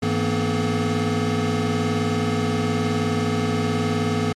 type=tone cluster; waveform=square; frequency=101.4 / 161.5 / 232.5 / 251.5 / 427.7 Hz; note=G#2 / E3 / A#3 / B3 / A4; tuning=-41 / -35 / -4 / +32 / -49 cents; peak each=-27 dBFS; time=0.02-4.33 s; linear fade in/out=10 ms; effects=low-pass 7000 Hz 12 dB/octave + MP3 64 kbps